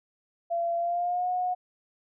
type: tone with pitch glide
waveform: sine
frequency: 682 to 726.7 Hz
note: F5 to F#5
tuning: -41 to -31 cents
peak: -25 dBFS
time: 0.5-1.55 s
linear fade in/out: 20 ms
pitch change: +110 cents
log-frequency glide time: 0.77-1.29 s
effects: none